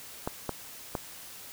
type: clicks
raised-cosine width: 1 ms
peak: -16 dBFS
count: 3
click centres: 0.275 / 0.493 / 0.952 s
effects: white hiss -46 dBFS RMS until 1.52 s